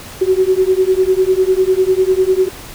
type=beating tone pair; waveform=sine; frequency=370 / 380 Hz; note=F#4 / F#4; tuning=0 / +46 cents; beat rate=10 Hz; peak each=-13 dBFS; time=0.21-2.49 s; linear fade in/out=10 ms; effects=pink hiss -33 dBFS RMS until 2.74 s